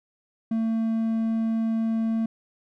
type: tone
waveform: triangle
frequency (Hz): 224.7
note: A3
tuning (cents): +37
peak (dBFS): -20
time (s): 0.51-2.26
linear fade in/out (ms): 5
effects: none